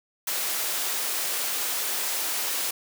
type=high-pass noise; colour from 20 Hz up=white; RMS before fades=-28 dBFS; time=0.27-2.71 s; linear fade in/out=5 ms; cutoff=370 Hz; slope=12 dB/octave; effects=none